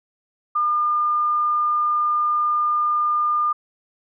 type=tone; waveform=sine; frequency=1207 Hz; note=D6; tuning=47 cents sharp; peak=-17 dBFS; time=0.55-3.53 s; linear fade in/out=10 ms; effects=none